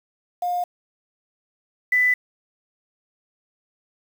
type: tone pair in turn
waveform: sine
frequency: 711 / 1993.7 Hz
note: F5 / B6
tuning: +31 / +16 cents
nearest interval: octave + tritone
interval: 1785 cents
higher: second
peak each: -21 / -15 dBFS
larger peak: second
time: 0.42-0.64 / 1.92-2.14 s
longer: neither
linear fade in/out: 5 ms
effects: 7-bit